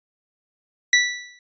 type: tone with exponential decay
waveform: sawtooth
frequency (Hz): 1962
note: B6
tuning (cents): -12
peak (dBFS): -7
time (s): 0.93-1.39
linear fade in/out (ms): 2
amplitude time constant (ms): 100
effects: resampled to 16000 Hz